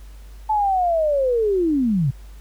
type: linear sweep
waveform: sine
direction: down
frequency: 875 to 121.8 Hz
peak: -16 dBFS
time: 0.49-2.11 s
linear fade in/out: 10 ms
effects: added 50 Hz sine -37 dBFS peak until 2.4 s + pink hiss -53 dBFS RMS until 2.4 s